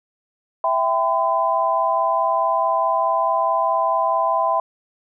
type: chord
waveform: sine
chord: E minor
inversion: none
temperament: equal with one note detuned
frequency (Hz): 659.3 / 784 / 1013.2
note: E5 / G5 / B5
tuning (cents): 0 / 0 / +44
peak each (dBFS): -21 / -23 / -19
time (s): 0.64-4.6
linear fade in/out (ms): 2
effects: none